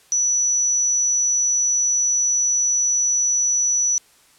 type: tone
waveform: sine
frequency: 5920 Hz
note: F#8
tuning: in tune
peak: -16 dBFS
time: 0.12-3.98 s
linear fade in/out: 0 ms
effects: white hiss -54 dBFS RMS until 4.38 s + low-pass 11000 Hz 12 dB/octave